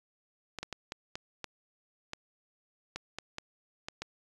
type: clicks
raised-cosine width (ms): 0.2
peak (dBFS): -20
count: 12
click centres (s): 0.587 / 0.63 / 0.727 / 0.921 / 1.155 / 1.443 / 2.134 / 2.96 / 3.186 / 3.384 / 3.885 / 4.02
effects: resampled to 24000 Hz